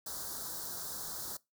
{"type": "band-stop noise", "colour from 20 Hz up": "white", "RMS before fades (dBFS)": -41, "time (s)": [0.06, 1.37], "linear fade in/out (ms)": 5, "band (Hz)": [1600, 3900], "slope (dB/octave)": 48, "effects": ["noise-tail reverb RT60 0.2 s tail -21 dB re dry"]}